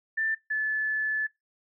sine tone pair in turn, 1776 / 1733.4 Hz, A6 / A6, +16 / -26 cents, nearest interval unison, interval 42 cents, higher first, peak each -25 dBFS, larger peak neither, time 0.17-0.35 / 0.5-1.27 s, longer second, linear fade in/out 10 ms, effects noise-tail reverb RT60 0.2 s tail -21 dB re dry

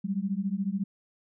sine beating tone pair, 189.1 / 203.1 Hz, F#3 / G#3, +38 / -38 cents, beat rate 14 Hz, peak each -30 dBFS, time 0.04-0.84 s, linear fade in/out 10 ms, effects none

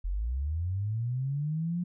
sine linear sweep, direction up, 41 to 179.1 Hz, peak -28 dBFS, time 0.04-1.84 s, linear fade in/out 10 ms, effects none

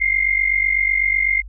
sine tone pair together, 2088 / 2136 Hz, C7 / C7, -4 / +35 cents, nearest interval unison, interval 39 cents, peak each -18 dBFS, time 0-1.42 s, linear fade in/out 20 ms, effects added 50 Hz sine -33 dBFS peak until 1.48 s

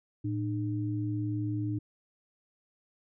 sine tone pair together, 111.71 / 303.1 Hz, A2 / D#4, +27 / -45 cents, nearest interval octave + perfect fourth, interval 1728 cents, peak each -31 / -33 dBFS, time 0.24-1.79 s, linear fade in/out 10 ms, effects none

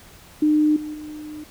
sine tone with level steps, 303.4 Hz, D#4, 44 cents flat, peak -14 / -28 / -32 dBFS, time 0.42-1.44 s, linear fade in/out 5 ms, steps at 0.76 / 0.94 s, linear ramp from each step 5 ms, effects pink hiss -47 dBFS RMS until 1.5 s

